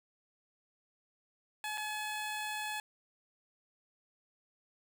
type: tone with dropouts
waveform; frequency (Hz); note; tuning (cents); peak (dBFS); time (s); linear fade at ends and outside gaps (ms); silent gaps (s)
15% pulse; 852; G#5; +44; -30; 1.64-2.8; 1; 1.775-1.779
effects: none